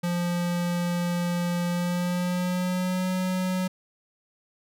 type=tone with pitch glide; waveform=square; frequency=174.61 to 184.67 Hz; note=F3 to F#3; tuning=0 to -3 cents; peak=-25 dBFS; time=0.03-3.68 s; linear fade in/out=10 ms; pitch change=+97 cents; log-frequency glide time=1.68-3.08 s; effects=none